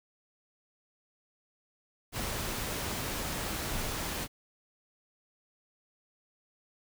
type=noise; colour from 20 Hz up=pink; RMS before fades=-35 dBFS; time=2.12-4.28 s; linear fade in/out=50 ms; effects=none